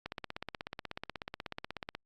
click train, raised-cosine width 0.3 ms, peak -22 dBFS, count 32, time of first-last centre 0.06-1.95 s, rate 16.4 Hz, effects Opus 48 kbps

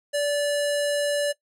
square tone with low-pass filter, 580 Hz, D5, 22 cents flat, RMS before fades -24 dBFS, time 0.13-1.33 s, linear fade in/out 20 ms, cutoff 9800 Hz, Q 1.9, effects noise-tail reverb RT60 0.1 s tail -19 dB re dry

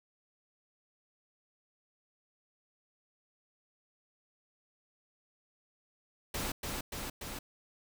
pink noise with echo, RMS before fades -36 dBFS, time 6.34-6.52 s, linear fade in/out 5 ms, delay 290 ms, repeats 3, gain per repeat -2 dB, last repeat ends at 7.39 s, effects none

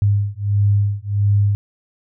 sine beating tone pair, 101 / 102.5 Hz, G#2 / G#2, -48 / -22 cents, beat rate 1.5 Hz, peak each -17 dBFS, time 0.02-1.55 s, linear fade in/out 0 ms, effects none

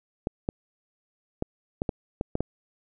clicks, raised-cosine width 2 ms, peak -13 dBFS, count 8, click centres 0.271 / 0.489 / 1.424 / 1.819 / 1.892 / 2.211 / 2.354 / 2.406 s, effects none

